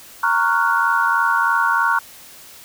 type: chord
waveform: sine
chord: Gb major seventh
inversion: first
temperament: equal with one note detuned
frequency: 928.6 / 1108.7 / 1396.9 / 1480 Hz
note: Bb5 / Db6 / F6 / Gb6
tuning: -7 / 0 / 0 / 0 cents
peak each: -20 dBFS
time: 0.23-1.99 s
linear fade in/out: 5 ms
effects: white hiss -42 dBFS RMS until 2.64 s